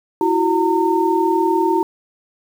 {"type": "tone cluster", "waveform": "sine", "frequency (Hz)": [331.7, 371.7, 913], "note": ["E4", "F#4", "A#5"], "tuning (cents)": [11, 8, -36], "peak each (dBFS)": -18, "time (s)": [0.21, 1.83], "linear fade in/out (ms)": 2, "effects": ["7-bit"]}